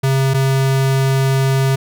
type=tone pair in turn; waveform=square; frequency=134.4 / 134.4 Hz; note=C3 / C3; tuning=+47 / +47 cents; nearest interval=unison; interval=0 cents; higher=neither; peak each=-13 dBFS; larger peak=neither; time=0.03-0.34 / 0.34-1.76 s; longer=second; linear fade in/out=10 ms; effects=none